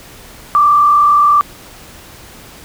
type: tone with frequency modulation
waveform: sine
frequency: 1174.7 Hz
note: D6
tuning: in tune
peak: -6 dBFS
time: 0.55-1.41 s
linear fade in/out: 0 ms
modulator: 39.3 Hz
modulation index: 0.67
effects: pink hiss -37 dBFS RMS until 2.64 s